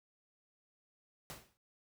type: noise with exponential decay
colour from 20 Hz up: pink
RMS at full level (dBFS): -43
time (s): 1.3-1.57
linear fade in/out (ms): 0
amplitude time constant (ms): 57
effects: high-pass 60 Hz 12 dB/octave